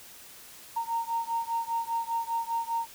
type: beating tone pair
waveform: sine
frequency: 920 / 925 Hz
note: A#5 / A#5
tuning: -23 / -14 cents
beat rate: 5 Hz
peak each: -30 / -31 dBFS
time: 0.76-2.87 s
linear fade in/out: 10 ms
effects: tanh soft clip ceiling -20 dBFS + white hiss -49 dBFS RMS until 2.94 s